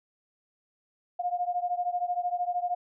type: beating tone pair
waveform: sine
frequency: 707 / 720 Hz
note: F5 / F#5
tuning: +21 / -47 cents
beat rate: 13 Hz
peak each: -29 / -31 dBFS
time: 1.19-2.75 s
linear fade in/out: 10 ms
effects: none